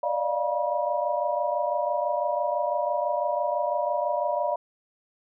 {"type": "tone cluster", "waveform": "sine", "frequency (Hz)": [580, 606, 700, 965], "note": ["D5", "D#5", "F5", "B5"], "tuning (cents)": [-22, -46, 4, -40], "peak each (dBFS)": -29, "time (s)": [0.03, 4.56], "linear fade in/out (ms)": 5, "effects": []}